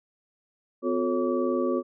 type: tone cluster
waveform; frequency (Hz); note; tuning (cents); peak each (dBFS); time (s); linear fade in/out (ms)
sine; 253.5 / 357.6 / 439.6 / 550 / 1150; B3 / F4 / A4 / C#5 / D6; +45 / +41 / -2 / -14 / -37; -28 / -27 / -31 / -30 / -35; 0.82-1.83; 50
effects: none